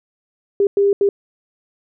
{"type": "tone bursts at uneven times", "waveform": "sine", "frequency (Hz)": 400.6, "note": "G4", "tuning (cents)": 38, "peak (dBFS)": -11, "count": 3, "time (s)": [[0.6, 0.67], [0.77, 0.93], [1.01, 1.09]], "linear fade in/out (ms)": 2, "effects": []}